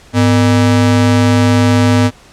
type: ring-modulated tone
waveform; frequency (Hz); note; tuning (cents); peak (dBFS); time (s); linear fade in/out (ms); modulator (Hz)
square; 177.6; F3; +29; -5; 0.13-2.11; 50; 73.7
effects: pink hiss -42 dBFS RMS until 2.32 s + low-pass 8000 Hz 12 dB/octave